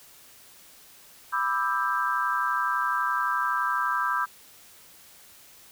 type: chord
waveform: sine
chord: E minor seventh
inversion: second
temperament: just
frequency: 988.9 / 1186.7 / 1318.5 / 1582.2 Hz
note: B5 / D6 / E6 / G6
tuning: +2 / +18 / 0 / +16 cents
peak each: -29 dBFS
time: 1.32-4.26 s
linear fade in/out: 20 ms
effects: white hiss -52 dBFS RMS until 5.71 s